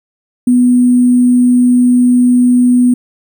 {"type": "tone with sample-and-hold", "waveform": "sine", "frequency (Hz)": 246.9, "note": "B3", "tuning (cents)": 0, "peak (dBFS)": -5, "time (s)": [0.47, 2.94], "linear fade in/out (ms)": 5, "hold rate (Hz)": 8820, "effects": []}